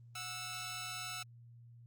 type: tone pair together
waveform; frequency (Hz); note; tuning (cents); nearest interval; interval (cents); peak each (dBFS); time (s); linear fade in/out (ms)
10% pulse; 731.1 / 1318.5; F#5 / E6; -21 / 0; minor seventh; 1021; -39 / -34; 0.15-1.23; 5
effects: added 118 Hz sine -54 dBFS peak until 1.86 s + Opus 32 kbps